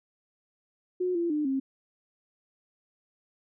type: tone with pitch steps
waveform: sine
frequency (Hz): 363.4 / 341.5 / 300.3 / 268.4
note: F#4 / F4 / D4 / C4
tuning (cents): -31 / -39 / +39 / +44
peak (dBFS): -25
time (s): 1-1.6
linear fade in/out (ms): 10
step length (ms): 150
effects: none